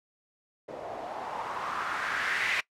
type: noise with low-pass filter sweep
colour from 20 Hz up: blue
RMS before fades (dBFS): -33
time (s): 0.68-2.61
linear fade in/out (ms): 10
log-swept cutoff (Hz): 550 to 2200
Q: 3.3
effects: noise-tail reverb RT60 0.1 s tail -21 dB re dry